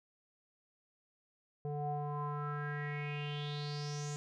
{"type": "tone with low-pass filter sweep", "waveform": "square", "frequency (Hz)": 146.7, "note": "D3", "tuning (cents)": -2, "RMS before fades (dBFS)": -39, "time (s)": [1.65, 4.16], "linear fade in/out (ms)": 0, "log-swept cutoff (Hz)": [580, 7100], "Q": 6.5, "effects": []}